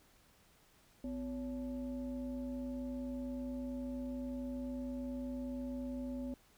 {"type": "tone with frequency modulation", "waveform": "sine", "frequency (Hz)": 253.3, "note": "B3", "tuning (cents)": 44, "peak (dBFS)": -38, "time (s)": [1.04, 6.34], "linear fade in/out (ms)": 2, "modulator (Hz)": 309, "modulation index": 0.67, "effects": ["pink hiss -67 dBFS RMS until 6.57 s"]}